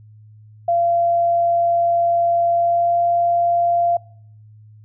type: tone with pitch glide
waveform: sine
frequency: 686 to 690.4 Hz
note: F5 to F5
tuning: -31 to -20 cents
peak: -14 dBFS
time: 0.68-3.97 s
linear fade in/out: 5 ms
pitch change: +11 cents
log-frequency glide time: 2.52-2.99 s
effects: noise-tail reverb RT60 0.7 s tail -26 dB re dry + added 107 Hz sine -42 dBFS peak until 4.84 s